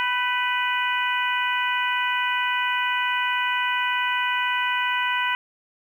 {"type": "harmonic tone with a mistuned harmonic", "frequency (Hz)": 493.9, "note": "B4", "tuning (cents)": 0, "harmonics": [2, 3, 4, 5, 6], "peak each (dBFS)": [-25, -27, -28, -29, -30], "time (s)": [0, 5.35], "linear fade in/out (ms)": 0, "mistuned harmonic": 3, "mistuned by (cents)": 34, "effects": ["9-bit"]}